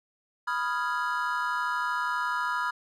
triangle chord, F half-diminished seventh, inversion second, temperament equal, 987.8 / 1244.5 / 1396.9 / 1661.2 Hz, Cb6 / Eb6 / F6 / Ab6, 0 / 0 / 0 / 0 cents, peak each -29 / -31 / -30 / -33 dBFS, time 0.47-2.71 s, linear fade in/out 10 ms, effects none

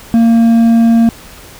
triangle tone with hard clipping, 230 Hz, A#3, 23 cents flat, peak -6 dBFS, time 0.14-1.09 s, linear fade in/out 0 ms, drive 7 dB, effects pink hiss -35 dBFS RMS until 1.59 s

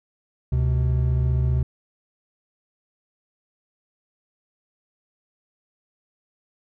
triangle tone pair together, 71.62 / 126.8 Hz, D2 / B2, -43 / +46 cents, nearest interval minor seventh, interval 989 cents, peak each -19 dBFS, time 0.52-1.63 s, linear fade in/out 5 ms, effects none

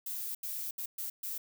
violet noise bursts at uneven times, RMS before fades -38 dBFS, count 5, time 0.06-0.35 / 0.43-0.71 / 0.78-0.86 / 0.98-1.1 / 1.23-1.38 s, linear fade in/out 5 ms, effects none

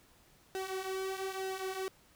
sawtooth tone with flanger, 381.1 Hz, G4, 49 cents flat, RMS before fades -38 dBFS, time 0.55-1.88 s, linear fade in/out 0 ms, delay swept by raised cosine 1.7 to 6.8 ms, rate 1.1 Hz, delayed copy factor -0.65, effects pink hiss -64 dBFS RMS until 2.15 s

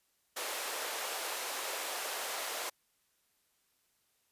pink high-pass noise, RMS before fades -38 dBFS, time 0.36-2.7 s, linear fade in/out 10 ms, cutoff 470 Hz, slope 24 dB/octave, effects white hiss -75 dBFS RMS until 4.31 s + resampled to 32000 Hz

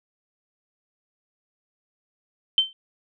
sine tone with exponential decay, 3100 Hz, G7, 20 cents flat, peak -11 dBFS, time 2.58-2.73 s, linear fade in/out 1 ms, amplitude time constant 32 ms, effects none

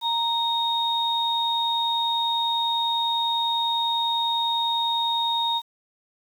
sine tone pair together, 930 / 3720 Hz, A#5 / A#7, -4 / -4 cents, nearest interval 2 octaves, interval 2400 cents, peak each -24 / -24 dBFS, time 0.01-5.62 s, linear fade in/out 50 ms, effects 8-bit

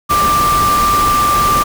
sine tone in noise, 1182 Hz, D6, 11 cents sharp, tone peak -10 dBFS, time 0.09-1.64 s, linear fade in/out 20 ms, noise pink, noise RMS -19 dBFS, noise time 0.09-1.64 s, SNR +6 dB, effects none

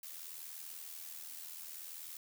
blue noise with amplitude modulation, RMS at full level -45 dBFS, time 0.03-2.17 s, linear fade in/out 2 ms, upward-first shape sine, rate 80.6 Hz, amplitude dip 60%, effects none

